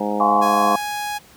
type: harmonic tone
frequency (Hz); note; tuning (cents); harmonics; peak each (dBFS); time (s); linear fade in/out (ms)
103.83; G#2; 0; 2 / 3 / 4 / 5 / 6 / 7 / 8 / 9; -25 / -28 / -30 / -26 / -33 / -29 / -29 / -31; 0-0.76; 5
type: chord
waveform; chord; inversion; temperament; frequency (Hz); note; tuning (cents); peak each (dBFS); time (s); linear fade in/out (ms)
sine; Db major seventh; first; equal with one note detuned; 698.5 / 830.6 / 1046.5 / 1130.7; F5 / Ab5 / C6 / Db6; 0 / 0 / 0 / +34; -20; 0.2-0.76; 5
type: tone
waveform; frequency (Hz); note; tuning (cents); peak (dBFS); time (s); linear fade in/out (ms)
sawtooth; 830.6; G#5; 0; -20; 0.41-1.19; 20
effects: pink hiss -48 dBFS RMS until 1.36 s + high-pass 60 Hz 12 dB/octave